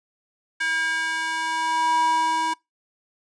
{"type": "tone with high-pass filter sweep", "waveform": "square", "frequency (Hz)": 322.6, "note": "E4", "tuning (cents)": -37, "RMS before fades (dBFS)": -23, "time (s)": [0.6, 2.54], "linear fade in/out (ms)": 10, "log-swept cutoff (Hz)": [1700, 770], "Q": 4.5, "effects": ["noise-tail reverb RT60 0.2 s tail -26 dB re dry", "resampled to 22050 Hz"]}